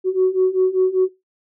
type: beating tone pair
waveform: sine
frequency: 370 / 375.1 Hz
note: F#4 / F#4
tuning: 0 / +24 cents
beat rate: 5.1 Hz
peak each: -17 / -15 dBFS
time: 0.04-1.09 s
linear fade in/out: 50 ms
effects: noise-tail reverb RT60 0.2 s tail -20 dB re dry + tanh soft clip ceiling -8 dBFS